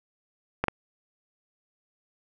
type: clicks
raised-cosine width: 0.5 ms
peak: -9 dBFS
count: 2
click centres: 0.64 / 0.683 s
effects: none